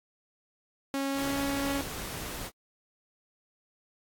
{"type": "tone with pitch glide", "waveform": "sawtooth", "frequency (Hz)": [274.5, 278.3], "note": ["C#4", "C#4"], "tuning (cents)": [-17, 7], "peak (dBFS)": -25, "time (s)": [0.94, 1.81], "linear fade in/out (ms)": 0, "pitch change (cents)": 24, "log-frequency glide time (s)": [1.11, 1.35]}
{"type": "noise", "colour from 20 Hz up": "pink", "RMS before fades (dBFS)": -38, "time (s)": [1.14, 2.51], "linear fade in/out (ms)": 50}
{"effects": ["AAC 64 kbps"]}